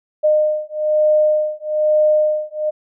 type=beating tone pair; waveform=sine; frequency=610 / 611.1 Hz; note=D#5 / D#5; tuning=-34 / -31 cents; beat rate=1.1 Hz; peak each=-16 dBFS; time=0.23-2.71 s; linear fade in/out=20 ms; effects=none